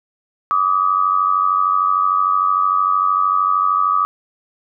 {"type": "tone pair together", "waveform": "sine", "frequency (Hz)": [1161, 1254.2], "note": ["D6", "D#6"], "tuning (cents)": [-20, 13], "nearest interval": "minor second", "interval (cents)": 133, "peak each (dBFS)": -16, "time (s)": [0.51, 4.05], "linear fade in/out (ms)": 0, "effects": []}